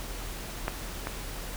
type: clicks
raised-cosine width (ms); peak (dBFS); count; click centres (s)
0.5; -13 / -16; 2; 0.681 / 1.071
effects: added 41 Hz sine -38 dBFS peak until 1.56 s + pink hiss -40 dBFS RMS until 1.56 s